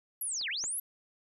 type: linear two-way sweep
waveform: sine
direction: down then up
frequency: 11840 to 1533 to 11840 Hz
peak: -32 dBFS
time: 0.21-0.8 s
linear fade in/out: 5 ms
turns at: 0.49 s
type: clicks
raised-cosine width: 0.5 ms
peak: -38 / -28 dBFS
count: 2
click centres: 0.413 / 0.64 s
effects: none